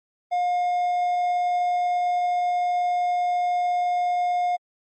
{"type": "tone", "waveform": "triangle", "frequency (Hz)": 713, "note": "F5", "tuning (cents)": 36, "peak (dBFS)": -18, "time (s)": [0.31, 4.57], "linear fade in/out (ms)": 20, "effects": ["MP3 32 kbps"]}